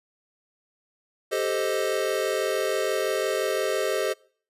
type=chord; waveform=square; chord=A half-diminished seventh; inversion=third; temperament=equal with one note detuned; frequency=392 / 438 / 523.3 / 622.3 Hz; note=G4 / A4 / C5 / Eb5; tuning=0 / -8 / 0 / 0 cents; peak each=-30 dBFS; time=1.31-4.14 s; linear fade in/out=20 ms; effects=noise-tail reverb RT60 0.5 s tail -25 dB re dry + resampled to 32000 Hz